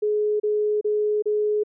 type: tone bursts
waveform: sine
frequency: 421.5 Hz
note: G#4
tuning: 26 cents sharp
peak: -19 dBFS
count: 4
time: 0.02-1.636 s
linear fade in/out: 10 ms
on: 380 ms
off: 32 ms
effects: none